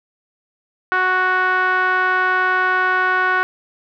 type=tone with low-pass filter; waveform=5% pulse; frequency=369.8 Hz; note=F#4; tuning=1 cent flat; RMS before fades=-17 dBFS; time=0.92-3.43 s; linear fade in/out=0 ms; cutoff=1400 Hz; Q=4; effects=none